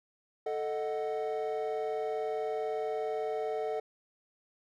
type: chord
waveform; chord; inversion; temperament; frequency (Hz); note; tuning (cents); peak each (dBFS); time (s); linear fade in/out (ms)
triangle; D# diminished; second; equal; 440 / 622.3 / 740; A4 / D#5 / F#5; 0 / 0 / 0; -31 / -35 / -35; 0.46-3.8; 5
effects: tanh soft clip ceiling -22 dBFS